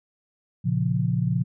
sine chord, Bb minor, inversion none, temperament equal, 116.54 / 138.59 / 174.61 Hz, Bb2 / Db3 / F3, 0 / 0 / 0 cents, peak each -25 dBFS, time 0.64-1.44 s, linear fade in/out 20 ms, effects none

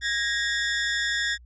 sawtooth ring-modulated tone, 1760 Hz, A6, in tune, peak -17 dBFS, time 0.01-1.38 s, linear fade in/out 50 ms, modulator 116 Hz, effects added 60 Hz sine -47 dBFS peak until 1.45 s + resampled to 16000 Hz

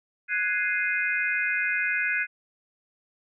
sine chord, Ab dominant seventh, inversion third, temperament equal, 1480 / 1661.2 / 2093 / 2489 Hz, Gb6 / Ab6 / C7 / Eb7, 0 / 0 / 0 / 0 cents, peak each -29 dBFS, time 0.28-2.27 s, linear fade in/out 50 ms, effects none

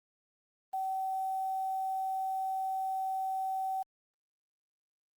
sine tone with quantisation, 764 Hz, G5, 45 cents flat, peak -31 dBFS, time 0.73-3.83 s, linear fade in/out 10 ms, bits 9, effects Opus 32 kbps

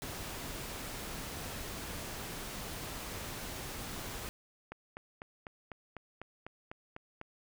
pink noise, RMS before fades -42 dBFS, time 0.02-4.29 s, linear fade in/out 0 ms
click train, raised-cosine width 0.5 ms, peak -28 dBFS, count 11, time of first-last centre 4.72-7.214 s, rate 4.01 Hz
effects none

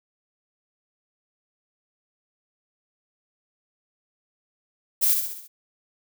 violet noise with echo, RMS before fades -20 dBFS, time 5.01-5.15 s, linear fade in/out 20 ms, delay 66 ms, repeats 5, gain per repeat -5 dB, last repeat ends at 5.48 s, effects none

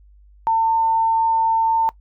sine tone, 901 Hz, A5, 41 cents sharp, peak -14 dBFS, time 0.47-1.89 s, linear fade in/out 0 ms, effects noise-tail reverb RT60 0.1 s tail -21 dB re dry + added 50 Hz sine -46 dBFS peak until 2 s

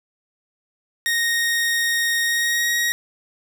sawtooth tone with pitch glide, 1862 to 1889.1 Hz, A#6 to A#6, -2 to +23 cents, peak -15 dBFS, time 1.06-2.92 s, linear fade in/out 0 ms, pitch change +25 cents, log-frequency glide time 2.22-2.72 s, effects none

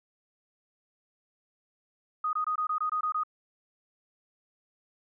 sine tone bursts, 1244.5 Hz, D#6, in tune, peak -26 dBFS, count 9, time 2.24-3.235 s, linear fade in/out 5 ms, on 91 ms, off 22 ms, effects none

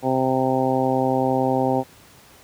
harmonic tone, 130.81 Hz, C3, in tune, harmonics 1 / 2 / 3 / 4 / 5 / 6 / 7, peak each -28 / -23 / -26 / -24 / -28 / -24 / -29 dBFS, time 0.02-1.84 s, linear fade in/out 50 ms, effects pink hiss -49 dBFS RMS until 2.43 s + high-pass 60 Hz 12 dB/octave

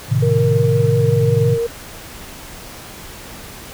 sine chord, A diminished, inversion none, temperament equal, 110 / 130.81 / 155.56 Hz, A2 / C3 / Eb3, 0 / 0 / 0 cents, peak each -17 / -16 / -20 dBFS, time 0.08-1.58 s, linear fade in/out 50 ms
sine tone with vibrato, 466.2 Hz, A#4, in tune, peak -16 dBFS, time 0.22-1.67 s, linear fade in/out 10 ms, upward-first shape sine, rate 5.7 Hz, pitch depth 16 cents each way
effects pink hiss -35 dBFS RMS until 3.73 s

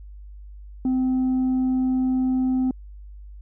sine tone, 257.8 Hz, C4, 26 cents flat, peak -16 dBFS, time 0.85-2.71 s, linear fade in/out 2 ms, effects tanh soft clip ceiling -18 dBFS + added 50 Hz sine -38 dBFS peak until 3.41 s

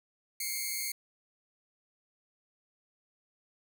5% pulse tone pair together, 2116 / 2246 Hz, C7 / C#7, +19 / +22 cents, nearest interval minor second, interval 103 cents, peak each -25 / -27 dBFS, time 0.4-0.92 s, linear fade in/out 5 ms, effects none

